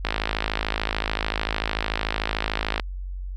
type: click train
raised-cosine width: 0.3 ms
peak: -7 dBFS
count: 148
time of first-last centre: 0.05-2.798 s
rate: 53.5 Hz
effects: added 46 Hz sine -29 dBFS peak until 3.36 s